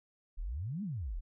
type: exponential two-way sweep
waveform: sine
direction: up then down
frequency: 32.7 to 220 to 32.7 Hz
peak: -35 dBFS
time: 0.37-1.21 s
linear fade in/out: 20 ms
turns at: 0.83 s
effects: none